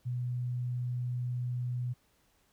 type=tone; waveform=sine; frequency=123.47 Hz; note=B2; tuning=in tune; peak=-31 dBFS; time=0.05-1.94 s; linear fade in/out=20 ms; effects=pink hiss -70 dBFS RMS until 2.52 s